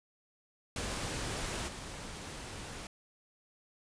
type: noise with level steps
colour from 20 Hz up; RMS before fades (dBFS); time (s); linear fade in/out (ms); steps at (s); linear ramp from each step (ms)
pink; -37 / -44; 0.76-2.87; 2; 1.67; 20
effects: resampled to 22050 Hz